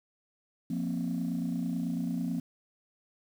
sine chord, F suspended fourth, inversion none, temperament just, 174.61 / 232.8 / 261.9 Hz, F3 / Bb3 / C4, 0 / -2 / +2 cents, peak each -32 / -33 / -33 dBFS, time 0.7-2.4 s, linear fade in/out 5 ms, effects tanh soft clip ceiling -24 dBFS + 9-bit

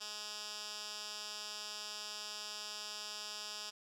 10% pulse tone with band-pass filter, 210 Hz, G#3, 19 cents sharp, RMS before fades -45 dBFS, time 0-3.71 s, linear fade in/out 20 ms, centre 4900 Hz, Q 2, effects none

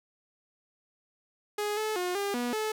sawtooth tone with pitch steps, 416.5 / 432.2 / 359.3 / 401.7 / 242.9 / 432.6 Hz, G#4 / A4 / F4 / G4 / B3 / A4, +5 / -31 / +49 / +42 / -29 / -29 cents, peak -25 dBFS, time 1.58-2.72 s, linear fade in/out 5 ms, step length 190 ms, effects none

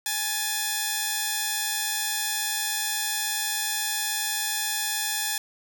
5% pulse tone pair together, 830.6 / 1760 Hz, G#5 / A6, 0 / 0 cents, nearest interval octave + minor second, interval 1300 cents, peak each -17 dBFS, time 0.06-5.38 s, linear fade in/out 2 ms, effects none

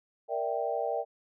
sine chord, E half-diminished seventh, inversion second, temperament equal, 466.2 / 587.3 / 659.3 / 784 Hz, Bb4 / D5 / E5 / G5, 0 / 0 / 0 / 0 cents, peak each -34 dBFS, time 0.28-1.05 s, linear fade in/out 50 ms, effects none

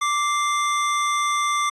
square tone pair together, 1172.4 / 2089 Hz, D6 / C7, -3 / -3 cents, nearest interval minor seventh, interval 1000 cents, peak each -21 / -28 dBFS, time 0.01-1.7 s, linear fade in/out 10 ms, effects resampled to 22050 Hz

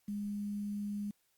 sine tone with quantisation, 205.1 Hz, G#3, 21 cents flat, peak -35 dBFS, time 0.08-1.11 s, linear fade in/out 5 ms, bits 10, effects white hiss -75 dBFS RMS until 1.37 s + Opus 48 kbps

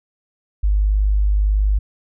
sine tone, 50.8 Hz, G#1, 38 cents flat, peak -13 dBFS, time 0.63-1.79 s, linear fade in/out 10 ms, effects none

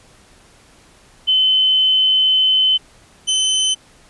sine / sawtooth tone pair in turn, 3051 / 3051 Hz, G7 / G7, -48 / -48 cents, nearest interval unison, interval 0 cents, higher neither, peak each -11 / -11 dBFS, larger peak neither, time 1.27-2.78 / 3.27-3.75 s, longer first, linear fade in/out 20 ms, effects pink hiss -49 dBFS RMS until 4.09 s + resampled to 24000 Hz

